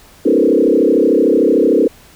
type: tone with frequency modulation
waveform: sine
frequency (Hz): 377.2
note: F#4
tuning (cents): +33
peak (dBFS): -8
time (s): 0.25-1.88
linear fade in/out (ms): 10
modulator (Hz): 33.3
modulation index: 3.6
effects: pink hiss -44 dBFS RMS until 2.15 s